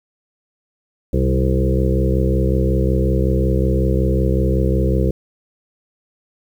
harmonic tone with a mistuned harmonic, 65.41 Hz, C2, in tune, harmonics 1 / 2 / 3 / 5 / 6 / 7 / 8, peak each -17 / -20 / -22 / -24 / -25 / -25 / -26 dBFS, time 1.13-5.11 s, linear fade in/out 5 ms, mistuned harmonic 2, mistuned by -38 cents, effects 8-bit

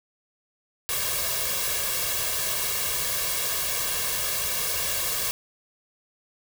white noise with comb filter, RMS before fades -27 dBFS, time 0.89-5.31 s, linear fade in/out 0 ms, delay 1.8 ms, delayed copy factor +0.85, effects none

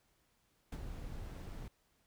brown noise with ADSR envelope, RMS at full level -38 dBFS, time 0.72-1.68 s, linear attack 5 ms, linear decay 43 ms, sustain -7 dB, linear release 3 ms, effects pink hiss -75 dBFS RMS until 2.06 s

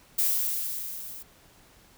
violet noise with level ramp, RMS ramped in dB -23 to -42 dBFS, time 0.18-1.23 s, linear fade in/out 10 ms, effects pink hiss -57 dBFS RMS until 1.97 s

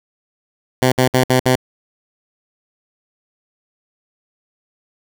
10% pulse tone bursts, 128.1 Hz, C3, 36 cents flat, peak -3 dBFS, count 5, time 0.82-1.556 s, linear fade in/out 5 ms, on 100 ms, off 59 ms, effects none

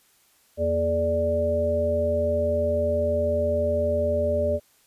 harmonic tone with a mistuned harmonic, 84 Hz, E2, 33 cents sharp, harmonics 1 / 3 / 5 / 7, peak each -28 / -32 / -30 / -22 dBFS, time 0.57-4.6 s, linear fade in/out 50 ms, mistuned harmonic 3, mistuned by -110 cents, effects white hiss -61 dBFS RMS until 4.86 s + resampled to 32000 Hz

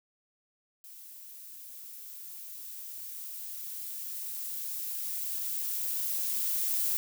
violet noise with level ramp, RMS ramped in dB -49 to -29 dBFS, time 0.84-6.97 s, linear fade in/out 0 ms, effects none

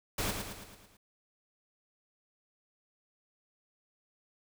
pink noise with echo, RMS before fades -33 dBFS, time 0.18-0.31 s, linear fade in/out 5 ms, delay 110 ms, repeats 6, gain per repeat -5 dB, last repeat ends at 0.97 s, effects none

